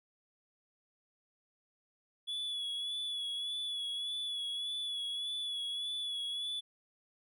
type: tone with vibrato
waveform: triangle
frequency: 3404 Hz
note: G#7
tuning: 42 cents sharp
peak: -34 dBFS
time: 2.27-6.61 s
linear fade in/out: 20 ms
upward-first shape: sine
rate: 1.7 Hz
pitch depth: 34 cents each way
effects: none